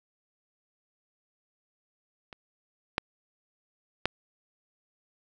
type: clicks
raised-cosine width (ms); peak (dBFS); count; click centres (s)
0.3; -27 / -9 / -8; 3; 2.328 / 2.981 / 4.056
effects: none